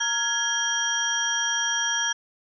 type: tone cluster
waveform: sine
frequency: 927 / 1401 / 1671 / 3211 / 5740 Hz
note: A#5 / F6 / G#6 / G7 / F8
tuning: -10 / +5 / +10 / +41 / +47 cents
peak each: -33 / -35 / -27 / -28 / -27 dBFS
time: 0-2.13 s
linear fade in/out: 10 ms
effects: none